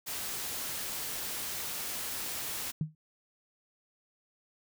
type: noise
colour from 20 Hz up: white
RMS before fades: -37 dBFS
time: 0.06-2.72 s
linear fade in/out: 20 ms
type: tone with exponential decay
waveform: sine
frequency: 155.56 Hz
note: D#3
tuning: in tune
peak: -25 dBFS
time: 2.81-2.95 s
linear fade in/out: 2 ms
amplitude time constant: 29 ms
effects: none